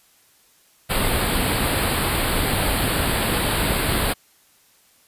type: band-stop noise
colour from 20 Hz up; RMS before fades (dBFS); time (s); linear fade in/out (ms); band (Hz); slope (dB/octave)
pink; -21; 0.89-4.14; 20; 4700 to 8000; 96
effects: white hiss -57 dBFS RMS until 5.07 s + resampled to 32000 Hz